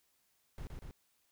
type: noise with echo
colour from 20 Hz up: brown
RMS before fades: -43 dBFS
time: 0.58-0.67 s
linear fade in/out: 0 ms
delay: 120 ms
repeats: 2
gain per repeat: -2 dB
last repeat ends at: 0.91 s
effects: white hiss -75 dBFS RMS until 1.31 s